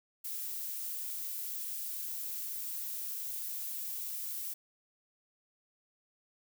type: noise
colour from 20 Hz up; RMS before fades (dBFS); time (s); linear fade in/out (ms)
violet; -39; 0.24-4.54; 10
effects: none